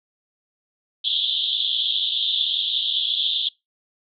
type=band-pass noise; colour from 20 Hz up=white; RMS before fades=-23 dBFS; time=1.04-3.49 s; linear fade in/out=10 ms; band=3200 to 3700 Hz; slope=96 dB/octave; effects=noise-tail reverb RT60 0.2 s tail -24 dB re dry